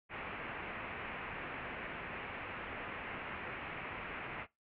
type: low-pass noise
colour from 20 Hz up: white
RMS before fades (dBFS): -44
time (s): 0.09-4.47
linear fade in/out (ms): 50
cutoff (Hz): 2600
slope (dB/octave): 48
effects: noise-tail reverb RT60 0.2 s tail -21 dB re dry